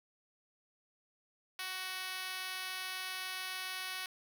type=tone with high-pass filter; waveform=5% pulse; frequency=372.8 Hz; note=F#4; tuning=13 cents sharp; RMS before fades=-41 dBFS; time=1.59-4.06 s; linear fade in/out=2 ms; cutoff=1000 Hz; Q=0.7; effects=none